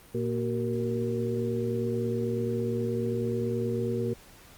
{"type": "harmonic tone with a mistuned harmonic", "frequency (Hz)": 116.54, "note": "A#2", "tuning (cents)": 0, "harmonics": [1, 2, 3, 4], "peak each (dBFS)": [-32, -32, -32, -32], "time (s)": [0.14, 4.14], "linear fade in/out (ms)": 10, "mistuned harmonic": 3, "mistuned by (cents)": 130, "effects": ["pink hiss -53 dBFS RMS until 4.57 s", "Opus 32 kbps"]}